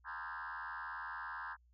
sine tone with frequency modulation, 1302 Hz, E6, 22 cents flat, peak -40 dBFS, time 0.04-1.57 s, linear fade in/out 50 ms, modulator 82.2 Hz, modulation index 4.8, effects tanh soft clip ceiling -38 dBFS + added 60 Hz sine -65 dBFS peak until 1.73 s

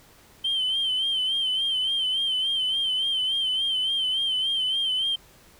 sine tone with vibrato, 3109 Hz, G7, 15 cents flat, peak -21 dBFS, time 0.44-5.16 s, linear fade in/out 10 ms, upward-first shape sine, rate 3.5 Hz, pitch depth 59 cents each way, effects tanh soft clip ceiling -19 dBFS + pink hiss -54 dBFS RMS until 5.59 s

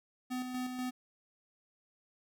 square tone with tremolo, 252.4 Hz, B3, 38 cents sharp, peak -35 dBFS, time 0.3-0.91 s, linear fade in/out 20 ms, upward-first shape square, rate 4.1 Hz, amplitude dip 40%, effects none

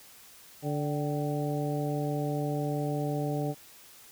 harmonic tone with a mistuned harmonic, 146.1 Hz, D3, 9 cents flat, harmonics 1 / 2 / 3 / 4 / 5, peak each -31 / -34 / -36 / -37 / -38 dBFS, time 0.62-3.55 s, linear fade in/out 50 ms, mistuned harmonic 5, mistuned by +79 cents, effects white hiss -53 dBFS RMS until 4.11 s

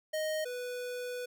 square tone pair in turn, 622.3 / 493.9 Hz, D#5 / B4, 0 / 0 cents, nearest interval major third, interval 400 cents, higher first, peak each -32 / -37 dBFS, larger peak first, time 0.13-0.45 / 0.45-1.26 s, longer second, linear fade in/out 10 ms, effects none

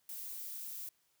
violet noise, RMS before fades -44 dBFS, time 0.09-0.89 s, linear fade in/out 2 ms, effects white hiss -75 dBFS RMS until 1.2 s

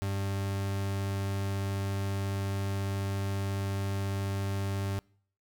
40% pulse tone, 98.4 Hz, G2, 7 cents sharp, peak -29 dBFS, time 0.02-4.99 s, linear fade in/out 0 ms, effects noise-tail reverb RT60 0.6 s tail -26 dB re dry

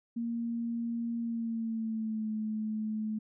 sine tone with pitch glide, 233.1 to 216.2 Hz, A#3 to A3, 0 to -30 cents, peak -31 dBFS, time 0.16-3.19 s, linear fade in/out 10 ms, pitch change -130 cents, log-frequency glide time 1.19-2.3 s, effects none

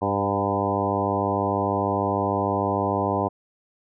harmonic tone with a mistuned harmonic, 100 Hz, G2, 35 cents sharp, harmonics 1 / 2 / 3 / 4 / 5 / 6 / 7 / 8 / 9 / 10, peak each -30 / -30 / -30 / -30 / -30 / -30 / -30 / -30 / -30 / -30 dBFS, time 0.01-3.29 s, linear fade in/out 20 ms, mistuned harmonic 7, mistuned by +16 cents, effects none

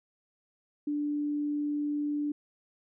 sine tone, 293.7 Hz, D4, in tune, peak -28 dBFS, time 0.87-2.32 s, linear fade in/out 5 ms, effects none

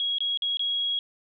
sine tone with dropouts, 3310 Hz, G#7, 6 cents flat, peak -24 dBFS, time 0-0.99 s, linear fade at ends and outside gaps 1 ms, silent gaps 0.184-0.205 / 0.374-0.421 / 0.571-0.594 s, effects none

